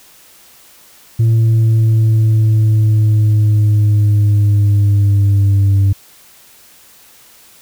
sine linear sweep, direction down, 113.7 to 98 Hz, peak -5 dBFS, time 1.19-5.93 s, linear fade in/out 10 ms, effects tanh soft clip ceiling -7 dBFS + white hiss -44 dBFS RMS until 7.61 s

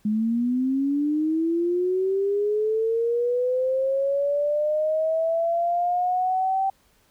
sine linear sweep, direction up, 208.5 to 778 Hz, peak -20 dBFS, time 0.05-6.7 s, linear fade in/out 5 ms, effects pink hiss -62 dBFS RMS until 7.1 s

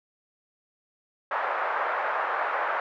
white band-pass noise, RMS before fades -28 dBFS, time 1.31-2.8 s, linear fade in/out 2 ms, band 570 to 1500 Hz, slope 24 dB/octave, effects none

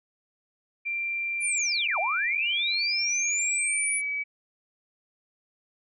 sine tone with pitch glide, 2365 to 2283 Hz, D7 to D7, +12 to -50 cents, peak -27 dBFS, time 0.85-4.24 s, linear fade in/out 20 ms, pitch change -62 cents, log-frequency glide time 3.55-3.9 s
sine linear two-way sweep, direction down then up, 10100 to 612 to 10100 Hz, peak -26 dBFS, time 1.4-4.02 s, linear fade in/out 50 ms, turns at 1.99 s
effects none

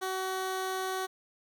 15% pulse tone, 376.8 Hz, F#4, 32 cents sharp, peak -25 dBFS, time 0.01-1.07 s, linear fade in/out 20 ms, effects none

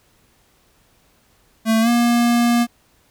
square tone with pitch glide, 223 to 237.6 Hz, A3 to A#3, +23 to +33 cents, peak -14 dBFS, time 1.65-2.67 s, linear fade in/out 50 ms, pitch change +110 cents, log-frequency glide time 1.81-1.89 s, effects pink hiss -58 dBFS RMS until 3.1 s

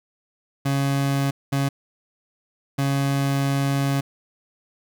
30% pulse tone bursts at uneven times, 138.59 Hz, C#3, in tune, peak -17 dBFS, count 3, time 0.65-1.31 / 1.52-1.69 / 2.78-4.01 s, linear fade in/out 10 ms, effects none

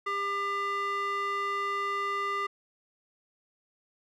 square tone with band-pass filter, 400 Hz, G4, 35 cents sharp, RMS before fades -31 dBFS, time 0.06-2.47 s, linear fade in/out 10 ms, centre 1500 Hz, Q 5.7, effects none

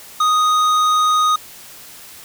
triangle tone with hard clipping, 1244.5 Hz, D#6, in tune, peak -14 dBFS, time 0.2-1.36 s, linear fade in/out 5 ms, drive 14 dB, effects white hiss -39 dBFS RMS until 2.24 s

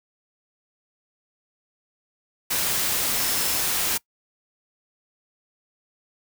sine tone in noise, 5260 Hz, E8, 5 cents flat, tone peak -33 dBFS, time 3.16-3.61 s, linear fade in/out 10 ms, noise white, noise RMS -24 dBFS, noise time 2.5-3.98 s, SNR -12 dB, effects noise-tail reverb RT60 0.1 s tail -23 dB re dry

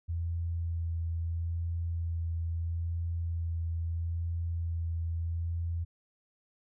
sine tone with vibrato, 83.8 Hz, E2, 29 cents sharp, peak -30 dBFS, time 0.08-5.85 s, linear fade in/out 20 ms, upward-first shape sine, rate 0.76 Hz, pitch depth 14 cents each way, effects none

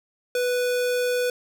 square tone, 493.9 Hz, B4, in tune, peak -22 dBFS, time 0.35-1.3 s, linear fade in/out 2 ms, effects none

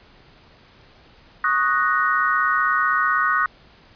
sine chord, D# minor seventh, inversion third, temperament equal, 1108.7 / 1244.5 / 1480 / 1864.7 Hz, C#6 / D#6 / F#6 / A#6, 0 / 0 / 0 / 0 cents, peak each -24 / -21 / -21 / -25 dBFS, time 1.44-3.46 s, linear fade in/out 2 ms, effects pink hiss -51 dBFS RMS until 3.95 s + resampled to 11025 Hz

